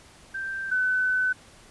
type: tone pair in turn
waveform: sine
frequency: 1568 / 1509.3 Hz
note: G6 / F#6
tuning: 0 / +34 cents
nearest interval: minor second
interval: 66 cents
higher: first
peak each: -29 / -21 dBFS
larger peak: second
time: 0.34-0.71 / 0.71-1.33 s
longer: second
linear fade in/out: 10 ms
effects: pink hiss -52 dBFS RMS until 1.7 s + resampled to 24000 Hz